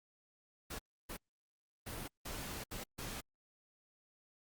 pink noise bursts at uneven times, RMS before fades -44 dBFS, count 6, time 0.7-0.79 / 1.09-1.17 / 1.86-2.08 / 2.25-2.64 / 2.71-2.84 / 2.98-3.21 s, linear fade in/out 10 ms, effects Opus 48 kbps

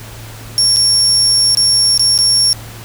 35% pulse tone with dropouts, 5500 Hz, F8, 27 cents flat, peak -6 dBFS, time 0.58-2.53 s, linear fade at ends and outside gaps 0 ms, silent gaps 0.762-0.768 / 1.549-1.572 / 1.977-1.995 / 2.178-2.188 s, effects added 111 Hz sine -31 dBFS peak until 2.84 s + pink hiss -34 dBFS RMS until 2.84 s

